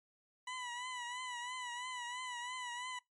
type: tone with vibrato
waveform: 20% pulse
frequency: 987.8 Hz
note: B5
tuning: in tune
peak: -36 dBFS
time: 0.47-2.99 s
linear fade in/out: 5 ms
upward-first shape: triangle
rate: 3 Hz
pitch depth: 70 cents each way
effects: noise-tail reverb RT60 0.2 s tail -25 dB re dry + MP3 48 kbps